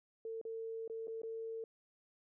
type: tone with dropouts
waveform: sine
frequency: 450.1 Hz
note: A4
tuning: 39 cents sharp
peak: -40 dBFS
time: 0.25-1.64 s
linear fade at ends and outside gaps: 2 ms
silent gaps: 0.414-0.451 / 0.878-0.898 / 1.072-1.08 / 1.218-1.233 s
effects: none